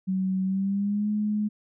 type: tone with pitch glide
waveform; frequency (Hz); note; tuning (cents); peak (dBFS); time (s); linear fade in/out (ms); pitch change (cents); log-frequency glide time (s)
sine; 188.6 to 210.5; F#3 to G#3; +33 to +24; -23; 0.07-1.49; 20; +191; 0.44-1.09
effects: none